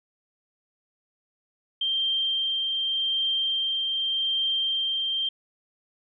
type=tone with tremolo; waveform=sine; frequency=3162 Hz; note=G7; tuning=14 cents sharp; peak=-22 dBFS; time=1.81-5.29 s; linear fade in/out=5 ms; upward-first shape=triangle; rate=0.85 Hz; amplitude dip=25%; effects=none

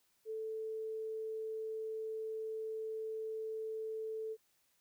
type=tone; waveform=sine; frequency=440 Hz; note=A4; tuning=in tune; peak=-38 dBFS; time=0.25-4.37 s; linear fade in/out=50 ms; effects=white hiss -75 dBFS RMS until 4.8 s

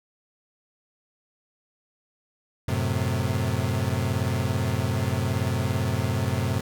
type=chord; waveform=35% pulse; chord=F# diminished; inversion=none; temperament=equal; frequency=92.5 / 110 / 130.81 Hz; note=F#2 / A2 / C3; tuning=0 / 0 / 0 cents; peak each=-26 dBFS; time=2.68-6.61 s; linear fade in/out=5 ms; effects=none

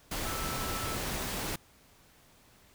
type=tone in noise; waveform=sine; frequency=1318.5 Hz; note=E6; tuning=in tune; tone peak=-40 dBFS; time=0.25-0.96 s; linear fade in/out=5 ms; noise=pink; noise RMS=-35 dBFS; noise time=0.11-1.56 s; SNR=-8 dB; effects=pink hiss -61 dBFS RMS until 2.74 s

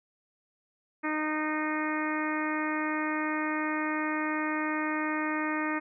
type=harmonic tone; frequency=307.6 Hz; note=D#4; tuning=20 cents flat; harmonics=1 / 2 / 3 / 4 / 5 / 6 / 7 / 8; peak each=-31 / -39 / -37 / -36 / -39 / -36 / -39 / -43 dBFS; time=1.03-5.8 s; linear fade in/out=20 ms; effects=none

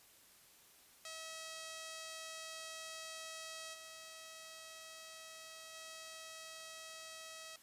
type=tone with level steps; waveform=5% pulse; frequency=643 Hz; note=E5; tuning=43 cents flat; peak=-35 / -40 / -38 dBFS; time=1.05-7.56 s; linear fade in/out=2 ms; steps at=3.73 / 5.73 s; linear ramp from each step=20 ms; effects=white hiss -64 dBFS RMS until 7.62 s + resampled to 32000 Hz

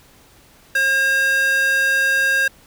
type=tone with high-pass filter; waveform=square; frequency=538 Hz; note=C5; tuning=48 cents sharp; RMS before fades=-17 dBFS; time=0.75-2.48 s; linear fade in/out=5 ms; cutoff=1400 Hz; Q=9; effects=pink hiss -50 dBFS RMS until 2.66 s

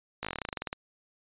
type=slowing click train; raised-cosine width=0.3 ms; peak=-17 dBFS; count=16; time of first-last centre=0.23-0.729 s; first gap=17 ms; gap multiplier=1.09; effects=resampled to 8000 Hz

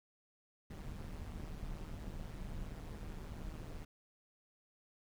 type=noise with amplitude modulation; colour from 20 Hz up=brown; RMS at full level=-42 dBFS; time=0.7-3.85 s; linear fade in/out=5 ms; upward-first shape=sine; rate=155 Hz; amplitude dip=70%; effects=none

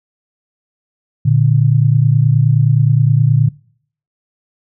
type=tone pair together; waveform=sine; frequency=116.7 / 146.25 Hz; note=A#2 / D3; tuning=+2 / -7 cents; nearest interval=major third; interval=391 cents; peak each=-11 dBFS; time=1.25-3.49 s; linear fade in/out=10 ms; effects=noise-tail reverb RT60 0.6 s tail -24 dB re dry

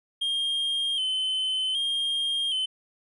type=tone with vibrato; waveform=triangle; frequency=3136 Hz; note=G7; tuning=in tune; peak=-23 dBFS; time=0.21-2.66 s; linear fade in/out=10 ms; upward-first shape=square; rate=0.65 Hz; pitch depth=46 cents each way; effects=resampled to 24000 Hz

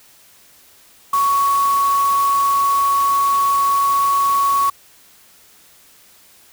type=tone in noise; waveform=sine; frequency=1115 Hz; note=C#6; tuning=10 cents sharp; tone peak=-13 dBFS; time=1.13-4.7 s; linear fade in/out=5 ms; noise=white; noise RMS=-30 dBFS; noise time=1.13-4.7 s; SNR=+14 dB; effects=white hiss -49 dBFS RMS until 6.52 s

